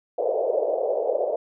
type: band-pass noise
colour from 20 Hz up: pink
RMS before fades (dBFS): -24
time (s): 0.18-1.36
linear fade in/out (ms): 5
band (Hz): 450 to 650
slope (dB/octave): 48
effects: none